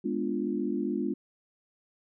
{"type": "chord", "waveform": "sine", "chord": "G# diminished seventh", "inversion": "none", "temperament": "equal", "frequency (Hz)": [207.7, 246.9, 293.7, 349.2], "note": ["G#3", "B3", "D4", "F4"], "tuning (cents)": [0, 0, 0, 0], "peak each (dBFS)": -33, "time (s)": [0.04, 1.14], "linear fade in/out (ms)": 10, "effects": []}